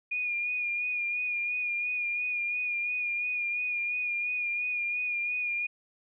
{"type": "tone with vibrato", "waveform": "sine", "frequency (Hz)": 2440, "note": "D#7", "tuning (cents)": -34, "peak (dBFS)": -28, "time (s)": [0.11, 5.67], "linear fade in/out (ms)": 10, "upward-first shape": "sine", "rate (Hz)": 2.9, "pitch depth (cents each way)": 31, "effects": []}